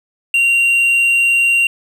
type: tone with hard clipping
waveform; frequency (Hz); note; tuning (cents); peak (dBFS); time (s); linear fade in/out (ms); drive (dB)
triangle; 2762; F7; -20; -11; 0.34-1.67; 2; 6
effects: none